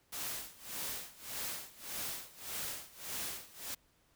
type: noise with tremolo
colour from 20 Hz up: white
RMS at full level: -39 dBFS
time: 0.12-3.75 s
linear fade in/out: 10 ms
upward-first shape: sine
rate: 1.7 Hz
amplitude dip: 90%
effects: pink hiss -71 dBFS RMS until 4.15 s